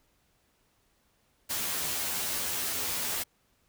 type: noise with comb filter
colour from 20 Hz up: white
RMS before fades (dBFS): -32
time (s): 1.49-3.24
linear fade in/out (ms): 20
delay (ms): 12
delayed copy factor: +0.85
effects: pink hiss -70 dBFS RMS until 3.68 s